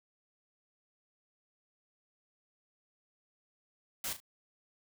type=noise with echo; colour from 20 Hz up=white; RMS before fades=-37 dBFS; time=4.04-4.13 s; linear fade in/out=2 ms; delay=36 ms; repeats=2; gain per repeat=-10 dB; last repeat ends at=4.202 s; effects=none